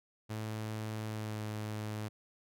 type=tone with pitch glide; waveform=sawtooth; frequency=108.9 to 107.09 Hz; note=A2 to A2; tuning=-17 to -46 cents; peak=-33 dBFS; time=0.29-2.09 s; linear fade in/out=20 ms; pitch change=-29 cents; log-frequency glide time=1.06-1.41 s; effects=none